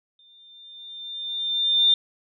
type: tone with exponential growth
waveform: sine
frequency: 3598 Hz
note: A7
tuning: 38 cents sharp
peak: -13 dBFS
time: 0.19-1.94 s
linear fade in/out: 2 ms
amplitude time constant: 380 ms
effects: none